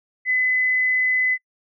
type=tone; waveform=sine; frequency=2016 Hz; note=B6; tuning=35 cents sharp; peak=-17 dBFS; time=0.25-1.38 s; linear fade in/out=50 ms; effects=noise-tail reverb RT60 0.1 s tail -24 dB re dry